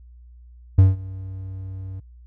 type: tone with ADSR envelope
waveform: triangle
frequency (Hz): 95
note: F#2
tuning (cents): +46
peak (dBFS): -5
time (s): 0.78-2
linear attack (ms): 8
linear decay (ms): 170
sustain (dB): -23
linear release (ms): 5
effects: added 60 Hz sine -43 dBFS peak until 2.26 s